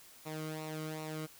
sawtooth tone with flanger, 156 Hz, D#3, 5 cents sharp, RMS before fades -41 dBFS, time 0.25-1.27 s, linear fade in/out 20 ms, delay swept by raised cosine 0.61 to 1.18 ms, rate 2.6 Hz, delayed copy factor -0.7, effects white hiss -57 dBFS RMS until 1.39 s

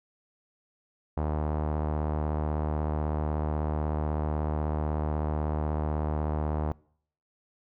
sawtooth tone with low-pass filter, 76.2 Hz, D#2, 36 cents flat, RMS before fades -29 dBFS, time 1.17-6.72 s, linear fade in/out 0 ms, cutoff 890 Hz, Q 1.7, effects noise-tail reverb RT60 0.6 s tail -24 dB re dry

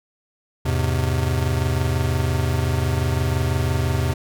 square chord, E augmented, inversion none, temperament just, 82.41 / 103.01 / 128.76 Hz, E2 / G#2 / B#2, 0 / -14 / -27 cents, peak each -23 / -27 / -23 dBFS, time 0.65-4.14 s, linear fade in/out 10 ms, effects none

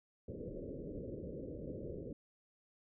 white low-pass noise, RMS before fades -45 dBFS, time 0.28-2.13 s, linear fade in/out 5 ms, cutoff 560 Hz, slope 96 dB/octave, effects none

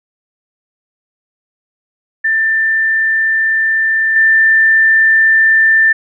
sine tone with level steps, 1782 Hz, A6, 22 cents sharp, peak -10 / -6 dBFS, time 2.24-5.93 s, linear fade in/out 10 ms, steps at 4.16 s, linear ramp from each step 2 ms, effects none

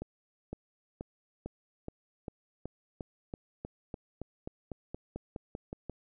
accelerating click train, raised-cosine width 2 ms, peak -25 dBFS, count 20, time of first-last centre 0.02-5.897 s, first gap 510 ms, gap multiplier 0.94, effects none

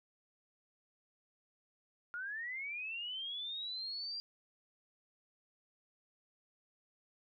sine linear sweep, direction up, 1396.9 to 4782 Hz, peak -39 dBFS, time 2.14-4.2 s, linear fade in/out 0 ms, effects none

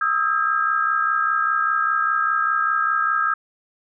sine tone cluster, 1257 / 1322 / 1615 Hz, D#6 / E6 / G#6, +17 / +5 / -49 cents, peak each -22 dBFS, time 0.01-3.34 s, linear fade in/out 5 ms, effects none

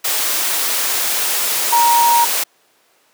sine tone in noise, 941 Hz, A#5, 16 cents sharp, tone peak -10 dBFS, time 1.72-2.25 s, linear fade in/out 10 ms, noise white, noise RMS -18 dBFS, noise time 0.04-2.44 s, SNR +5 dB, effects pink hiss -56 dBFS RMS until 3.13 s + high-pass 400 Hz 12 dB/octave

